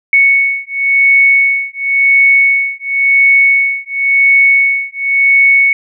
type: beating tone pair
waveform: sine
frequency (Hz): 2216 / 2216.94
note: C#7 / C#7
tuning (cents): -1 / 0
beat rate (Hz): 0.94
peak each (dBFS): -10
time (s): 0.13-5.73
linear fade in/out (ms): 2
effects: none